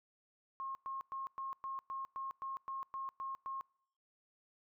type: tone bursts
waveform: sine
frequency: 1076 Hz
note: C6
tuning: 48 cents sharp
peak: -39 dBFS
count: 12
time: 0.6-3.61 s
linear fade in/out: 0 ms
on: 150 ms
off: 110 ms
effects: noise-tail reverb RT60 0.7 s tail -26 dB re dry